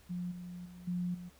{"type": "tone with level steps", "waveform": "sine", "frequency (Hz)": 177.7, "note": "F3", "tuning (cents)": 30, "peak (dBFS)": [-35, -42, -48, -32, -43], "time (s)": [0.09, 1.3], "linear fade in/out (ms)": 20, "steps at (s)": [0.31, 0.65, 0.87, 1.14], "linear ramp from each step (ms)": 10, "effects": ["added 69 Hz sine -63 dBFS peak until 1.39 s", "pink hiss -63 dBFS RMS until 1.39 s"]}